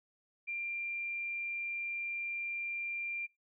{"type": "tone", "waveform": "sine", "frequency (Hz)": 2380, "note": "D7", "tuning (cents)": 22, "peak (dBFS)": -35, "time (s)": [0.47, 3.27], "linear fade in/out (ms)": 20, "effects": ["noise-tail reverb RT60 0.2 s tail -22 dB re dry"]}